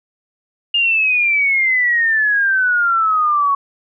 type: exponential sweep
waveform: sine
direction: down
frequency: 2840 to 1107 Hz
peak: -12 dBFS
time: 0.74-3.55 s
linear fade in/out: 5 ms
effects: none